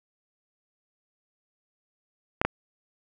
clicks, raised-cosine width 0.5 ms, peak -7 / -7 dBFS, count 2, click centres 2.415 / 2.45 s, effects none

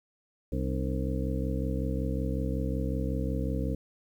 harmonic tone with a mistuned harmonic, 65.4 Hz, C2, in tune, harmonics 1 / 2 / 3 / 4 / 5 / 7 / 8, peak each -31 / -34 / -36 / -37 / -38 / -39 / -40 dBFS, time 0.52-3.75 s, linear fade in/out 5 ms, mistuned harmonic 5, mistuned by -110 cents, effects 10-bit

